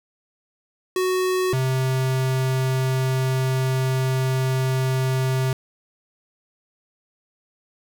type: tone pair in turn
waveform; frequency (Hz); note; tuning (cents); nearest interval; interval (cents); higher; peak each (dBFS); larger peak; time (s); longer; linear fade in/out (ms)
square; 370 / 130.81; F#4 / C3; 0 / 0; octave + tritone; 1800; first; -20; neither; 0.96-1.53 / 1.53-5.53; second; 2
effects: none